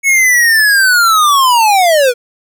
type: linear sweep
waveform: square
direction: down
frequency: 2217 to 466.2 Hz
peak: -7 dBFS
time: 0.03-2.14 s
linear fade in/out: 50 ms
effects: none